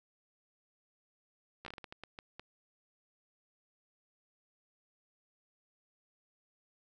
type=slowing click train; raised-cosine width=0.3 ms; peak=-29 dBFS; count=11; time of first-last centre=1.65-2.396 s; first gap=13 ms; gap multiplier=1.36; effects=none